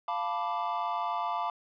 triangle chord, B half-diminished seventh, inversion second, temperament equal, 698.5 / 880 / 987.8 / 1174.7 Hz, F5 / A5 / B5 / D6, 0 / 0 / 0 / 0 cents, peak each -33 dBFS, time 0.08-1.5 s, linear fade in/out 2 ms, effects resampled to 11025 Hz

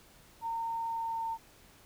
sine tone with pitch glide, 915 to 907.6 Hz, A#5 to A#5, -32 to -47 cents, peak -32 dBFS, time 0.41-1.38 s, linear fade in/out 50 ms, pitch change -15 cents, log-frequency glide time 0.88-1.25 s, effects pink hiss -59 dBFS RMS until 1.85 s

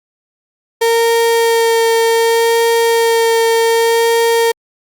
35% pulse tone with vibrato, 459.2 Hz, A#4, 26 cents flat, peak -8 dBFS, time 0.81-4.52 s, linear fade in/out 10 ms, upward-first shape sine, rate 0.66 Hz, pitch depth 11 cents each way, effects Opus 48 kbps

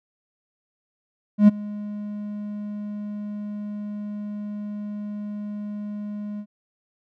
triangle tone with ADSR envelope, 207.7 Hz, G#3, in tune, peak -5 dBFS, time 1.38-6.46 s, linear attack 100 ms, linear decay 19 ms, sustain -22 dB, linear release 67 ms, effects none

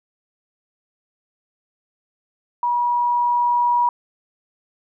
sine tone with level ramp, 964 Hz, B5, 42 cents flat, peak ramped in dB -17 to -14 dBFS, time 2.63-3.89 s, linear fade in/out 2 ms, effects none

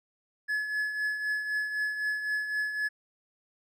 triangle tone with tremolo, 1706 Hz, G#6, 46 cents sharp, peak -24 dBFS, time 0.48-2.89 s, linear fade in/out 20 ms, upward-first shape triangle, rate 3.9 Hz, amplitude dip 60%, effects none

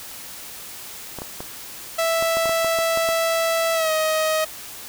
clicks, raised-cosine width 1 ms, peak -17 dBFS, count 11, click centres 1.187 / 1.219 / 1.405 / 2.225 / 2.37 / 2.457 / 2.494 / 2.646 / 2.788 / 2.974 / 3.089 s
sawtooth tone with pitch glide, 659.3 to 628.8 Hz, E5 to D#5, 0 to +18 cents, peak -15 dBFS, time 1.98-4.45 s, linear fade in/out 10 ms, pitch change -82 cents, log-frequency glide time 3.74-3.91 s
effects white hiss -37 dBFS RMS until 4.88 s

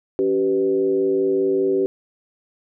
sine tone with frequency modulation, 386.2 Hz, G4, 26 cents flat, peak -16 dBFS, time 0.19-1.86 s, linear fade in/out 0 ms, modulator 105 Hz, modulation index 0.75, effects none

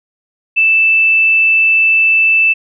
sine tone, 2643 Hz, E7, 4 cents sharp, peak -7 dBFS, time 0.56-2.54 s, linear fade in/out 20 ms, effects none

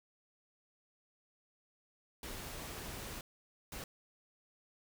pink noise bursts at uneven times, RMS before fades -45 dBFS, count 2, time 2.23-3.21 / 3.72-3.84 s, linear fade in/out 2 ms, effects none

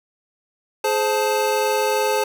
square tone cluster, 420.8 / 521 / 876 Hz, G#4 / C5 / A5, +23 / -7 / -8 cents, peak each -23 dBFS, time 0.84-2.24 s, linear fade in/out 5 ms, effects none

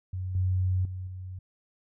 sine tone with level steps, 92.5 Hz, F#2, in tune, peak -30 / -23 / -33 / -36 dBFS, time 0.13-1.39 s, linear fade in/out 5 ms, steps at 0.35 / 0.85 / 1.07 s, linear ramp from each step 2 ms, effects none

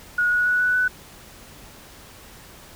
sine tone with pitch steps, 1450 / 1460.9 / 1471.9 / 1483 / 1494.2 Hz, F#6 / F#6 / F#6 / F#6 / F#6, -35 / -22 / -9 / +4 / +17 cents, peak -17 dBFS, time 0.18-0.88 s, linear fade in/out 5 ms, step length 140 ms, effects pink hiss -45 dBFS RMS until 2.75 s

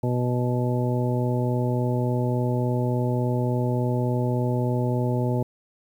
harmonic tone, 123.47 Hz, B2, in tune, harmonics 1 / 2 / 3 / 4 / 5 / 7, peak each -23 / -28 / -30 / -32 / -33 / -35 dBFS, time 0.03-5.43 s, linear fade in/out 5 ms, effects 9-bit

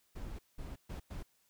brown noise bursts at uneven times, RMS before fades -43 dBFS, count 4, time 0.15-0.39 / 0.58-0.76 / 0.89-1 / 1.1-1.23 s, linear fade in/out 10 ms, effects white hiss -73 dBFS RMS until 1.49 s

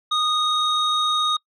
sine tone pair together, 1236 / 3747 Hz, D#6 / A#7, -12 / +8 cents, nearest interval octave + perfect fifth, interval 1920 cents, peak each -19 dBFS, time 0.11-1.37 s, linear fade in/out 10 ms, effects noise-tail reverb RT60 0.1 s tail -25 dB re dry + tanh soft clip ceiling -15 dBFS

